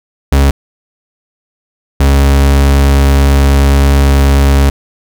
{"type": "tone pair in turn", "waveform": "40% pulse", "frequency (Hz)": [69.3, 69.3], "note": ["C#2", "C#2"], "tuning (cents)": [0, 0], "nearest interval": "unison", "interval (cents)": 0, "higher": "neither", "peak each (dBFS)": -4, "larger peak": "neither", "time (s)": [[0.32, 0.51], [2, 4.7]], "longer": "second", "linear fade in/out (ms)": 5, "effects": []}